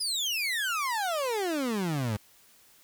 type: exponential sweep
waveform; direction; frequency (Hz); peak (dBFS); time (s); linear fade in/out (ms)
30% pulse; down; 5100 to 99.8; -25; 0-2.17; 10
effects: white hiss -59 dBFS RMS until 2.83 s